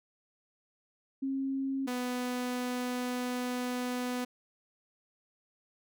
sine / sawtooth tone pair in turn, 270 / 248.4 Hz, C#4 / B3, -45 / +10 cents, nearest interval minor second, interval 145 cents, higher first, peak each -30 / -28 dBFS, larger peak second, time 1.22-1.87 / 1.87-4.25 s, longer second, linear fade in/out 10 ms, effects none

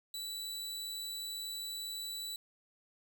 sawtooth tone, 3951 Hz, B7, in tune, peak -36 dBFS, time 0.14-2.36 s, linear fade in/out 2 ms, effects none

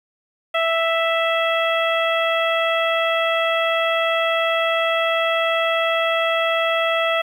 harmonic tone, 659.3 Hz, E5, in tune, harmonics 1 / 2 / 3 / 4 / 5, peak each -20 / -23 / -25 / -26 / -27 dBFS, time 0.54-7.22 s, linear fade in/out 10 ms, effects 8-bit

